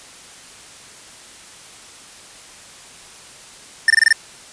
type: tone bursts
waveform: square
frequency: 1800 Hz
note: A6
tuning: 39 cents sharp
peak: -9 dBFS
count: 6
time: 3.88-4.127 s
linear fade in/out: 2 ms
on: 22 ms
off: 23 ms
effects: white hiss -41 dBFS RMS until 4.52 s + resampled to 22050 Hz